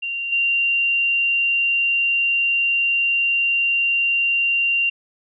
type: tone with level steps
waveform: sine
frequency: 2770 Hz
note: F7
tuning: 15 cents flat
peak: -23 / -16 dBFS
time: 0.02-4.9 s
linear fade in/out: 10 ms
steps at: 0.32 s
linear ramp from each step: 5 ms
effects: none